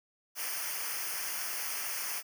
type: noise with comb filter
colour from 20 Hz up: white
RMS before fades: -36 dBFS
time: 0.35-2.23 s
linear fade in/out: 50 ms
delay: 0.26 ms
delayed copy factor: -0.9
effects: none

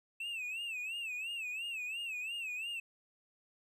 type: tone with vibrato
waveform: triangle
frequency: 2637 Hz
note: E7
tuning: in tune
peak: -36 dBFS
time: 0.2-2.8 s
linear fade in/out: 5 ms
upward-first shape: sine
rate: 2.9 Hz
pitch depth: 130 cents each way
effects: none

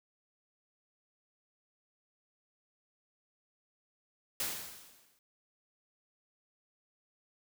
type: noise with exponential decay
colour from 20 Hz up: white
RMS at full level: -33 dBFS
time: 4.4-5.19 s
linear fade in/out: 1 ms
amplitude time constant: 170 ms
effects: none

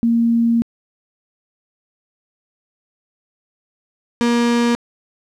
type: tone pair in turn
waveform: sine / 35% pulse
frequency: 232.3 / 237.2 Hz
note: A#3 / A#3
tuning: -6 / +30 cents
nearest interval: unison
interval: 36 cents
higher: second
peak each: -12 dBFS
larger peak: neither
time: 0.03-0.62 / 4.21-4.75 s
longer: first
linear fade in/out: 0 ms
effects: low-pass 7000 Hz 12 dB/octave + 9-bit

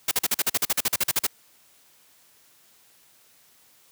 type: noise bursts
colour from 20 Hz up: white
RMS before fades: -22 dBFS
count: 16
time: 0.08-1.268 s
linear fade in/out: 5 ms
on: 33 ms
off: 44 ms
effects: white hiss -58 dBFS RMS until 3.91 s + high-pass 80 Hz 12 dB/octave

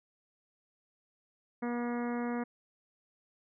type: harmonic tone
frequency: 240 Hz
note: B3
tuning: 49 cents flat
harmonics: 1 / 2 / 3 / 4 / 5 / 6 / 7 / 8 / 9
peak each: -33 / -39 / -43 / -45 / -47 / -49 / -50 / -51 / -52 dBFS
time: 1.62-2.44 s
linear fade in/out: 10 ms
effects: none

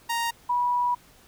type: tone pair in turn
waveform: sawtooth / sine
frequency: 932.3 / 975.2 Hz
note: A#5 / B5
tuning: 0 / -22 cents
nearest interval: minor second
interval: 78 cents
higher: second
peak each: -21 dBFS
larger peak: neither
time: 0.09-0.31 / 0.49-0.95 s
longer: second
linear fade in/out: 10 ms
effects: pink hiss -55 dBFS RMS until 1.27 s

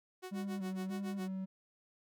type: tone with tremolo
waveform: sawtooth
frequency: 370 Hz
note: F#4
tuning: in tune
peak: -38 dBFS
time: 0.22-1.29 s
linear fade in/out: 20 ms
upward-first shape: sine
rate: 7.2 Hz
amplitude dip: 95%
type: tone with vibrato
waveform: triangle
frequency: 194.4 Hz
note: G3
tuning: 14 cents flat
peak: -35 dBFS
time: 0.31-1.46 s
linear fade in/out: 20 ms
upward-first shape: square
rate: 1.7 Hz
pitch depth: 41 cents each way
effects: none

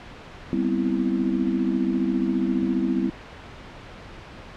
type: chord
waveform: sine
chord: C major seventh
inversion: second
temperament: equal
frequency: 196 / 246.9 / 261.6 / 329.6 Hz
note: G3 / B3 / C4 / E4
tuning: 0 / 0 / 0 / 0 cents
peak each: -26 dBFS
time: 0.53-3.1 s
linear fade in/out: 0 ms
effects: pink hiss -41 dBFS RMS until 4.56 s + low-pass 3000 Hz 12 dB/octave

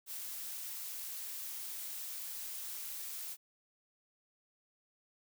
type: noise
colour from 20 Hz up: blue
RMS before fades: -43 dBFS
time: 0.06-3.37 s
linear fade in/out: 50 ms
effects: none

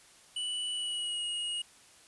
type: tone with pitch glide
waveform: square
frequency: 2960 to 2879 Hz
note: F#7 to F#7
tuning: 0 to -48 cents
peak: -33 dBFS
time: 0.36-1.62 s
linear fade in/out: 5 ms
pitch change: -48 cents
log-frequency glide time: 0.73-1.25 s
effects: white hiss -58 dBFS RMS until 2.07 s + resampled to 24000 Hz

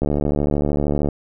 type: click train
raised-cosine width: 2 ms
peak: -7 dBFS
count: 79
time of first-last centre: 0.02-1.087 s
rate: 73.1 Hz
effects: none

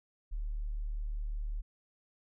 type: tone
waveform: sine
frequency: 37.29 Hz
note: D1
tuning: 27 cents sharp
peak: -33 dBFS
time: 0.31-1.62 s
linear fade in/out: 20 ms
effects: none

